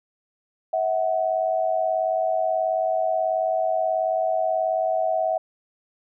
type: tone pair together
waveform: sine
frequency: 646 / 744.5 Hz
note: E5 / F#5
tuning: -35 / +11 cents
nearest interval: major second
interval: 246 cents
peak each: -22 / -24 dBFS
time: 0.73-5.38 s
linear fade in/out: 5 ms
effects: none